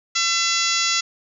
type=harmonic tone; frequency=675 Hz; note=E5; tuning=41 cents sharp; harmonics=2 / 3 / 4 / 5 / 6 / 7 / 8 / 9 / 10; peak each=-27 / -27 / -27 / -27 / -27 / -27 / -27 / -27 / -27 dBFS; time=0.15-1.01 s; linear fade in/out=10 ms; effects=none